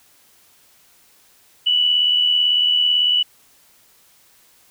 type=tone pair together; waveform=sine; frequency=2883 / 2961 Hz; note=F#7 / F#7; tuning=-46 / +1 cents; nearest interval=unison; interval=47 cents; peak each=-24 / -14 dBFS; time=1.66-3.23 s; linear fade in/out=10 ms; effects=white hiss -54 dBFS RMS until 4.7 s